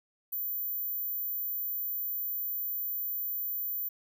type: tone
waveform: sine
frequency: 14270 Hz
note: A9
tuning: 23 cents sharp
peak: -31 dBFS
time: 0.32-3.89 s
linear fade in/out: 10 ms
effects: none